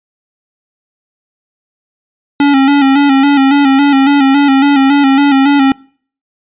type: tone with vibrato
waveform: square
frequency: 277.2 Hz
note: C#4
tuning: in tune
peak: -6 dBFS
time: 2.4-5.72 s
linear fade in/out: 2 ms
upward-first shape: square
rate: 3.6 Hz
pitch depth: 47 cents each way
effects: noise-tail reverb RT60 0.5 s tail -25 dB re dry + resampled to 8000 Hz